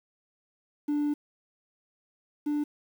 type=tone pair in turn; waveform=triangle; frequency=293.7 / 295.1 Hz; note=D4 / D4; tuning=0 / +8 cents; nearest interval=unison; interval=8 cents; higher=second; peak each=-22 / -23 dBFS; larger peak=first; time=0.88-1.14 / 2.46-2.64 s; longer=first; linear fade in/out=10 ms; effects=tanh soft clip ceiling -19 dBFS + 9-bit